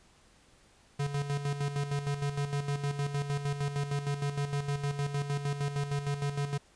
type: tone with tremolo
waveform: square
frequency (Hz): 142.6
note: C#3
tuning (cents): +49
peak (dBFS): -29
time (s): 0.99-6.58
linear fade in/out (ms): 10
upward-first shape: square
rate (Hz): 6.5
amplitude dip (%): 60
effects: pink hiss -62 dBFS RMS until 6.75 s + resampled to 22050 Hz